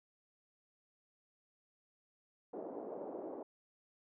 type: band-pass noise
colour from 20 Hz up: pink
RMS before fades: -45 dBFS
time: 2.53-3.43 s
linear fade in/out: 5 ms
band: 300 to 690 Hz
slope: 24 dB/octave
effects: none